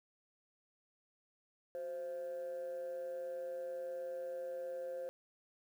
sine tone with amplitude modulation, 523.3 Hz, C5, in tune, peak -35 dBFS, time 1.75-5.09 s, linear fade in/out 0 ms, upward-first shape sine, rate 156 Hz, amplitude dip 65%, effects tanh soft clip ceiling -36 dBFS + 11-bit

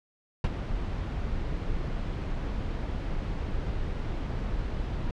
brown noise with ADSR envelope, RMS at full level -20 dBFS, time 0.44-5.11 s, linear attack 3 ms, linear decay 37 ms, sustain -11 dB, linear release 4 ms, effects low-pass 4000 Hz 12 dB/octave

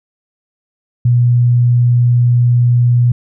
sine tone, 121.4 Hz, B2, 29 cents flat, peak -7 dBFS, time 1.05-3.12 s, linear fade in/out 5 ms, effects none

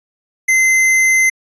square tone, 2065 Hz, C7, 23 cents flat, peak -10 dBFS, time 0.48-1.3 s, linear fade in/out 10 ms, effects resampled to 22050 Hz

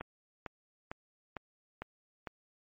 click train, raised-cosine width 0.5 ms, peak -24 dBFS, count 6, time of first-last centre 0.01-2.272 s, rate 2.21 Hz, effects MP3 32 kbps

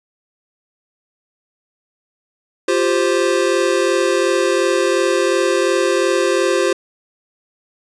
square chord, F suspended second, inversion none, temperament equal, 349.2 / 392 / 523.3 Hz, F4 / G4 / C5, 0 / 0 / 0 cents, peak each -19 dBFS, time 2.68-6.73 s, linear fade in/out 5 ms, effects resampled to 22050 Hz

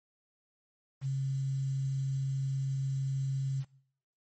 sine tone with quantisation, 135.2 Hz, C#3, 43 cents flat, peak -29 dBFS, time 1.01-3.65 s, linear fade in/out 50 ms, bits 9, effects noise-tail reverb RT60 0.7 s tail -22 dB re dry + MP3 32 kbps

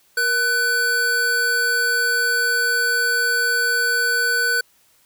square tone pair together, 472 / 1500 Hz, A#4 / F#6, +22 / +23 cents, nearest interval octave + minor sixth, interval 2001 cents, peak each -29 / -18 dBFS, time 0.17-4.61 s, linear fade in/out 5 ms, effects white hiss -58 dBFS RMS until 5.05 s

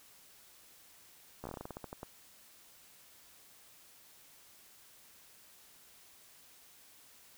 slowing click train, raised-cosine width 1 ms, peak -28 dBFS, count 14, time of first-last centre 1.44-2.031 s, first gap 14 ms, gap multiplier 1.18, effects white hiss -60 dBFS RMS until 7.37 s

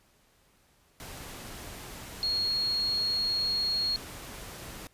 sine tone in noise, 4301 Hz, C8, 47 cents sharp, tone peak -26 dBFS, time 2.23-3.96 s, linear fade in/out 0 ms, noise pink, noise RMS -43 dBFS, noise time 1-4.87 s, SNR +14 dB, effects pink hiss -65 dBFS RMS until 4.93 s + resampled to 32000 Hz

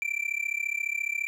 triangle tone with amplitude modulation, 2349 Hz, D7, in tune, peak -22 dBFS, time 0.02-1.27 s, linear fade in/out 0 ms, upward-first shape sine, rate 34.5 Hz, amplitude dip 95%, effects none

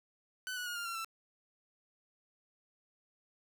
sawtooth tone with pitch steps, 1506 / 1469.9 / 1434.7 / 1400.3 / 1366.7 / 1334 Hz, F#6 / F#6 / F6 / F6 / F6 / E6, +30 / -12 / +46 / +4 / -38 / +20 cents, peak -34 dBFS, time 0.47-1.046 s, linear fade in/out 0 ms, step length 96 ms, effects none

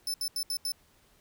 sawtooth tone bursts at uneven times, 5274 Hz, E8, in tune, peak -27 dBFS, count 5, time 0.07-0.14 / 0.21-0.28 / 0.36-0.43 / 0.5-0.57 / 0.65-0.72 s, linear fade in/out 2 ms, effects pink hiss -64 dBFS RMS until 1.2 s

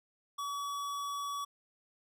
sine tone with hard clipping, 1137 Hz, C#6, 44 cents sharp, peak -37 dBFS, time 0.38-1.45 s, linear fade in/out 10 ms, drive 18 dB, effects none

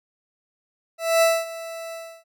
40% pulse tone with ADSR envelope, 660 Hz, E5, 2 cents sharp, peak -13 dBFS, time 0.98-2.24 s, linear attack 240 ms, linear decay 230 ms, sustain -18 dB, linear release 310 ms, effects none

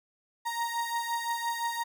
35% pulse beating tone pair, 932.3 / 938.1 Hz, A#5 / A#5, 0 / +11 cents, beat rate 5.8 Hz, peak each -30 / -33 dBFS, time 0.45-1.84 s, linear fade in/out 20 ms, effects none

